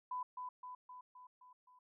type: tone with echo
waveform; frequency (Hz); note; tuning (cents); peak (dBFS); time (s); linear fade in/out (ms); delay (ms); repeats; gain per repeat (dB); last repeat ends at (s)
sine; 1000; B5; +21; -38; 0.11-0.23; 5; 260; 6; -4; 1.79
effects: none